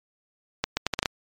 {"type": "accelerating click train", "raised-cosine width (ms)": 0.2, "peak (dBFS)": -6, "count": 7, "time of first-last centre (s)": [0.64, 1.058], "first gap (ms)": 130, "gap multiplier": 0.74, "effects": ["MP3 96 kbps"]}